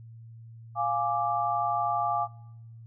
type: chord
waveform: sine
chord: D diminished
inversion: first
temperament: equal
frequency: 698.5 / 830.6 / 1174.7 Hz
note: F5 / Ab5 / D6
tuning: 0 / 0 / 0 cents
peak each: -29 dBFS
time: 0.75-2.28 s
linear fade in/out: 50 ms
effects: noise-tail reverb RT60 0.9 s tail -23 dB re dry + added 114 Hz sine -44 dBFS peak until 2.86 s